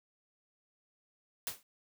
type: noise with exponential decay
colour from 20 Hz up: white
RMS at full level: -33 dBFS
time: 1.47-1.63 s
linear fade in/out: 1 ms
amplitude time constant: 34 ms
effects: none